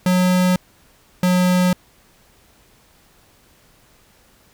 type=tone pair in turn; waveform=square; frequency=182.2 / 181.22 Hz; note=F#3 / F#3; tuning=-26 / -36 cents; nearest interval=unison; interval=10 cents; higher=first; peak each=-14 dBFS; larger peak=neither; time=0.06-0.56 / 1.23-1.73 s; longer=neither; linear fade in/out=2 ms; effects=pink hiss -54 dBFS RMS until 4.53 s